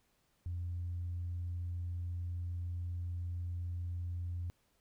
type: tone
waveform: sine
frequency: 87.31 Hz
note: F2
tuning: in tune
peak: -35 dBFS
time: 0.46-4.5 s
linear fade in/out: 0 ms
effects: tanh soft clip ceiling -32 dBFS + pink hiss -75 dBFS RMS until 4.8 s